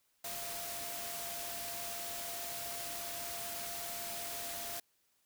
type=tone in noise; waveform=sine; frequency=690 Hz; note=F5; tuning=21 cents flat; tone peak=-47 dBFS; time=0.24-4.8 s; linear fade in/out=5 ms; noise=white; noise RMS=-42 dBFS; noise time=0.24-4.8 s; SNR=-8 dB; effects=white hiss -75 dBFS RMS until 5.25 s

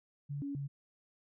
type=tone with pitch steps; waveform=sine; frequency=142.9 / 281.7 / 140.4 Hz; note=D3 / C#4 / C#3; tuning=-47 / +28 / +22 cents; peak=-36 dBFS; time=0.29-0.68 s; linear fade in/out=20 ms; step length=130 ms; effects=none

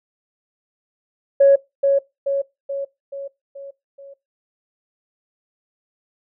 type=tone with echo; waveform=sine; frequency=554.4 Hz; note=C#5; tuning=in tune; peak=-7 dBFS; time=1.4-1.56 s; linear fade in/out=10 ms; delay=430 ms; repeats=6; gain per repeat=-5 dB; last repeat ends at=4.14 s; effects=noise-tail reverb RT60 0.2 s tail -20 dB re dry + tanh soft clip ceiling -4 dBFS

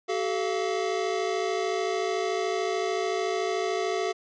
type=tone cluster; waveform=square; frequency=379.7 / 433.3 / 692 Hz; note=F#4 / A4 / F5; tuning=+45 / -27 / -16 cents; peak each=-30 / -31 / -32 dBFS; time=0.08-4.13 s; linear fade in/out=20 ms; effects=resampled to 16000 Hz

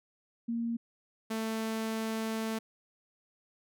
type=tone pair in turn; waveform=sine / sawtooth; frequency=232.6 / 222 Hz; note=A#3 / A3; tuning=-4 / +16 cents; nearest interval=minor second; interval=80 cents; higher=first; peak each=-30 / -28 dBFS; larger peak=second; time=0.48-0.77 / 1.3-2.59 s; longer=second; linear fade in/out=10 ms; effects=none

